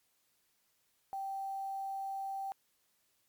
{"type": "tone with quantisation", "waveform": "sine", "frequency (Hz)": 780, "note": "G5", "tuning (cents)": -9, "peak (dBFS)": -36, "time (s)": [1.13, 2.52], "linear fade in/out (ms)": 0, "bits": 10, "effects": ["white hiss -75 dBFS RMS until 3.28 s", "MP3 96 kbps"]}